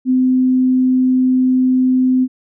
sine tone, 256.4 Hz, C4, 35 cents flat, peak -10 dBFS, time 0.05-2.28 s, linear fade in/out 50 ms, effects none

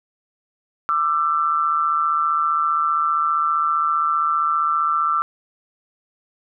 sine tone pair together, 1182.8 / 1338 Hz, D6 / E6, +12 / +25 cents, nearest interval major second, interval 213 cents, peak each -20 / -19 dBFS, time 0.89-5.22 s, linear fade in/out 0 ms, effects none

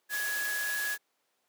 sine tone in noise, 1677 Hz, G#6, 16 cents sharp, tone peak -31 dBFS, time 0.09-0.98 s, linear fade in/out 50 ms, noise white, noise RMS -37 dBFS, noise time 0.09-0.98 s, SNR +3 dB, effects pink hiss -75 dBFS RMS until 1.48 s + high-pass 400 Hz 12 dB/octave

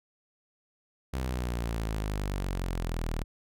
sawtooth exponential sweep, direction down, 65.9 to 38.35 Hz, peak -26 dBFS, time 1.13-3.24 s, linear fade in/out 10 ms, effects none

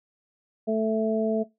harmonic tone, 220 Hz, A3, in tune, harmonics 1 / 2 / 3, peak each -26 / -26 / -26 dBFS, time 0.67-1.44 s, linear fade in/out 20 ms, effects noise-tail reverb RT60 0.2 s tail -20 dB re dry

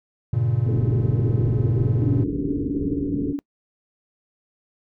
triangle chord, G diminished, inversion none, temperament just, 98 / 117.6 / 141.12 Hz, G2 / Bb2 / Db3, 0 / +16 / +31 cents, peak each -24 / -18 / -23 dBFS, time 0.33-2.24 s, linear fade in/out 5 ms
white low-pass noise, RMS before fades -28 dBFS, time 0.66-3.33 s, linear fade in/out 5 ms, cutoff 450 Hz, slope 96 dB/octave
sine tone with tremolo, 284.4 Hz, C#4, 45 cents sharp, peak -20 dBFS, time 2.02-3.39 s, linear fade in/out 0 ms, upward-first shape sine, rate 19 Hz, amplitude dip 70%
effects noise-tail reverb RT60 0.1 s tail -25 dB re dry

